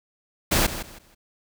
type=noise with echo; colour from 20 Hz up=pink; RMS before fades=-20 dBFS; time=0.51-0.67 s; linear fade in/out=10 ms; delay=160 ms; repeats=3; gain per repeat=-12 dB; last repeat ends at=1.15 s; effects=none